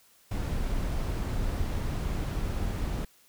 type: noise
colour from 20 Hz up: brown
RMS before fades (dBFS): -30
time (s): 0.31-3.05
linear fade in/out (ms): 5
effects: white hiss -61 dBFS RMS until 3.28 s